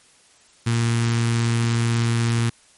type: tone with notch filter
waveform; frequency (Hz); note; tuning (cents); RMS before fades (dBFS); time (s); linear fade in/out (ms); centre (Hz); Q
sawtooth; 116.54; A#2; 0; -20; 0.66-2.5; 10; 600; 0.62
effects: white hiss -54 dBFS RMS until 2.77 s + MP3 48 kbps